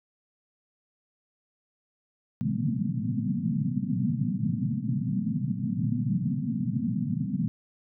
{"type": "band-pass noise", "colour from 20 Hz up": "white", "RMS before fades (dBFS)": -28, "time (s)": [2.41, 7.48], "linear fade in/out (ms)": 0, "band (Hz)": [110, 250], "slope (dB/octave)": 96, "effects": []}